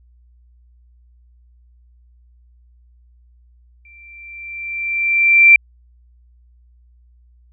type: tone with exponential growth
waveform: sine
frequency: 2353 Hz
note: D7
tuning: 3 cents sharp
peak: -3 dBFS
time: 3.85-5.56 s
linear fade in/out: 2 ms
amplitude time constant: 370 ms
effects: added 60 Hz sine -48 dBFS peak until 7.52 s